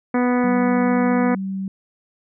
harmonic tone, 246.9 Hz, B3, in tune, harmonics 1 / 2 / 3 / 4 / 5 / 6 / 7 / 8 / 9, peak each -17 / -23 / -27 / -29 / -31 / -33 / -34 / -35 / -36 dBFS, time 0.14-1.35 s, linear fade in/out 5 ms
sine tone, 192.4 Hz, G3, 32 cents flat, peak -23 dBFS, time 0.44-1.68 s, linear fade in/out 2 ms
effects none

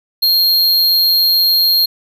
square tone, 4229 Hz, C8, 18 cents sharp, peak -10 dBFS, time 0.22-1.86 s, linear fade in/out 10 ms, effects none

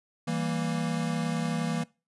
square chord, E diminished, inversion none, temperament equal, 164.81 / 196 / 233.1 Hz, E3 / G3 / Bb3, 0 / 0 / 0 cents, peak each -31 / -37 / -32 dBFS, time 0.27-1.84 s, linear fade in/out 10 ms, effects noise-tail reverb RT60 0.3 s tail -22 dB re dry + resampled to 24000 Hz

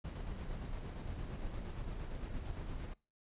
brown noise with tremolo, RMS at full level -41 dBFS, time 0.04-2.94 s, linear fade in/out 10 ms, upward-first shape square, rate 8.7 Hz, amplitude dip 30%, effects noise-tail reverb RT60 0.3 s tail -23 dB re dry + resampled to 8000 Hz

